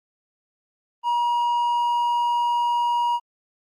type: tone with hard clipping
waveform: sine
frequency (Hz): 955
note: A#5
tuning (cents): +42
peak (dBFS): -20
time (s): 1.03-3.2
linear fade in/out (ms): 50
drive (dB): 3
effects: Opus 32 kbps